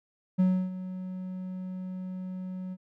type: tone with ADSR envelope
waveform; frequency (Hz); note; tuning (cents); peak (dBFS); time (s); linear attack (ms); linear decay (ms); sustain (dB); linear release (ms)
triangle; 185; F#3; 0; -17; 0.38-2.77; 20; 300; -15; 45
effects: none